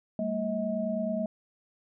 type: tone cluster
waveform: sine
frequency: 197.6 / 227 / 637 Hz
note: G3 / A#3 / D#5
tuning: +14 / -46 / +41 cents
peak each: -33 / -32 / -31 dBFS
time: 0.19-1.26 s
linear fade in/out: 2 ms
effects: none